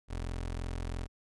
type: tone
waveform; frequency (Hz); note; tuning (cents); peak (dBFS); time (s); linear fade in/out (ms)
25% pulse; 43; F1; -26; -31; 0.08-1.08; 50
effects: resampled to 24000 Hz